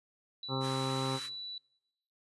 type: tone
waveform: sine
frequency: 3951 Hz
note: B7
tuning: in tune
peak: -39 dBFS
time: 0.43-1.58 s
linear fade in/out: 2 ms
type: harmonic tone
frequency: 132.7 Hz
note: C3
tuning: 25 cents sharp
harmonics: 1 / 2 / 3 / 4 / 6 / 7 / 8 / 9 / 10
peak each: -35 / -38 / -40 / -41 / -43 / -43 / -44 / -45 / -45 dBFS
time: 0.48-1.2 s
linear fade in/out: 50 ms
type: high-pass noise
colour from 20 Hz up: pink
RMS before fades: -45 dBFS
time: 0.6-1.3 s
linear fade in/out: 50 ms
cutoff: 1100 Hz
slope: 96 dB/octave
effects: noise-tail reverb RT60 0.8 s tail -24 dB re dry + resampled to 24000 Hz